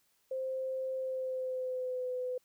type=tone with pitch glide; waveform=sine; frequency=523.3 to 503.4 Hz; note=C5 to B4; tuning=0 to +33 cents; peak=-33 dBFS; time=0.31-2.38 s; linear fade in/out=5 ms; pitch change=-67 cents; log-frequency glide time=0.96-2.11 s; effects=white hiss -73 dBFS RMS until 2.44 s